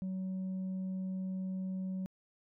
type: tone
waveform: sine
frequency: 187.8 Hz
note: F#3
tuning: 26 cents sharp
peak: -32 dBFS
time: 0.02-2.06 s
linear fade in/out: 0 ms
effects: tanh soft clip ceiling -34 dBFS

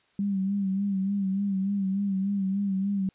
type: tone with vibrato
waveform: sine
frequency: 196 Hz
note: G3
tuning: in tune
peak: -24 dBFS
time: 0.19-3.09 s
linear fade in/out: 2 ms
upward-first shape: sine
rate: 3.4 Hz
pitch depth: 56 cents each way
effects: white hiss -66 dBFS RMS until 3.14 s + resampled to 8000 Hz

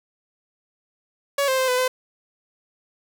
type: tone with pitch steps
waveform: sawtooth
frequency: 562 / 525 / 520 / 502 / 511 Hz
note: C#5 / C5 / C5 / B4 / C5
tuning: +24 / +6 / -11 / +28 / -41 cents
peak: -15 dBFS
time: 1.38-1.88 s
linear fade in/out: 5 ms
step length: 100 ms
effects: none

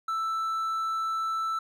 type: tone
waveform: triangle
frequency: 1323 Hz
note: E6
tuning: 6 cents sharp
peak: -25 dBFS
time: 0.08-1.59 s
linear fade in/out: 5 ms
effects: none

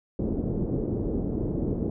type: low-pass noise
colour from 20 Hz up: white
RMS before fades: -28 dBFS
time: 0.19-1.9 s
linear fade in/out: 2 ms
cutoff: 390 Hz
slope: 24 dB/octave
effects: none

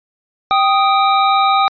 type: tone pair together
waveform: square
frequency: 784 / 1244.5 Hz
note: G5 / D#6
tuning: 0 / 0 cents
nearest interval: minor sixth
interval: 800 cents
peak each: -14 dBFS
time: 0.51-1.68 s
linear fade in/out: 0 ms
effects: resampled to 11025 Hz

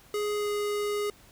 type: tone with pitch glide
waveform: square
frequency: 416.7 to 413.8 Hz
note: G#4 to G#4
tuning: +6 to -6 cents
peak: -28 dBFS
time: 0.14-1.1 s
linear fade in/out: 2 ms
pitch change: -12 cents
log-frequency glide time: 0.36-0.49 s
effects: pink hiss -56 dBFS RMS until 1.31 s

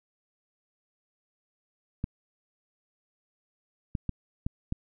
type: clicks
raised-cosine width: 5 ms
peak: -17 dBFS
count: 5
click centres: 2.041 / 3.952 / 4.093 / 4.465 / 4.724 s
effects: none

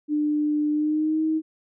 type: tone with pitch glide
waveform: sine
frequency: 299 to 315.5 Hz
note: D4 to D#4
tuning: +31 to +24 cents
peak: -20 dBFS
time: 0.08-1.42 s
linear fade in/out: 50 ms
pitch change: +93 cents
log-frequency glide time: 0.71-1.22 s
effects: none

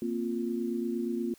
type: chord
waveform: sine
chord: Bb suspended second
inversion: none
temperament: equal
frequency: 233.1 / 261.6 / 349.2 Hz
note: Bb3 / C4 / F4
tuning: 0 / 0 / 0 cents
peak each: -32 / -36 / -33 dBFS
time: 0.02-1.34 s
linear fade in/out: 2 ms
effects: white hiss -60 dBFS RMS until 1.38 s

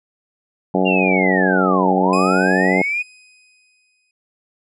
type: harmonic tone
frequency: 93.5 Hz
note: F#2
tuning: 19 cents sharp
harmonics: 2 / 3 / 4 / 5 / 6 / 7 / 8 / 9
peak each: -19 / -21 / -22 / -23 / -24 / -24 / -25 / -26 dBFS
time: 0.74-2.82 s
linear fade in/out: 5 ms
type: linear two-way sweep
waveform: sine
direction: down then up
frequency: 2823 to 740 to 2510 Hz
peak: -18 dBFS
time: 0.85-3.03 s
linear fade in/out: 20 ms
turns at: 1.95 s
type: tone with exponential decay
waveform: sawtooth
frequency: 2503 Hz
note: D#7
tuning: 10 cents sharp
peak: -21 dBFS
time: 2.13-4.11 s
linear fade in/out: 2 ms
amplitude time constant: 430 ms
effects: resampled to 24000 Hz

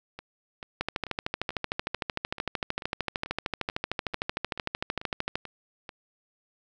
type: two click trains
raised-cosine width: 0.3 ms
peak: -12 / -23 dBFS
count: 61 / 14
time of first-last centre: 0.81-5.355 / 0.19-5.892 s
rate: 13.2 / 2.28 Hz
effects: none

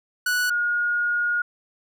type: tone pair in turn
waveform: 45% pulse / sine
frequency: 1475 / 1434.7 Hz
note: F#6 / F6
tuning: -6 / +46 cents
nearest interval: unison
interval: 48 cents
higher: first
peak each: -20 dBFS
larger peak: neither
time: 0.26-0.5 / 0.5-1.42 s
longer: second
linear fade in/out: 5 ms
effects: none

